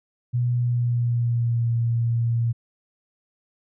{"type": "tone with pitch glide", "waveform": "sine", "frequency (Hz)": [121.9, 116.87], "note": ["B2", "A#2"], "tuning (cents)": [-22, 5], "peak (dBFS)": -19, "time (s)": [0.33, 2.53], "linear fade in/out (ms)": 20, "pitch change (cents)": -73, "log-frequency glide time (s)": [0.55, 1.7], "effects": []}